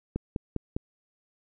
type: click train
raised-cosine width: 3 ms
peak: -16 dBFS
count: 4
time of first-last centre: 0.16-0.765 s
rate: 4.96 Hz
effects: none